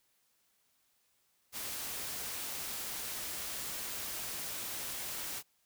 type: noise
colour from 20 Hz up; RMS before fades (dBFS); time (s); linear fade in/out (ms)
white; -40; 1.52-5.43; 50
effects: white hiss -74 dBFS RMS until 5.65 s